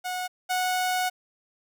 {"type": "tone pair in turn", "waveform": "sawtooth", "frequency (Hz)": [731, 735.2], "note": ["F#5", "F#5"], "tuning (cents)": [-21, -11], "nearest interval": "unison", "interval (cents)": 10, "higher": "second", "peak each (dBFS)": [-25, -20], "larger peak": "second", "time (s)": [[0.04, 0.28], [0.49, 1.1]], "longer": "second", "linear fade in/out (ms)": 20, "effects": []}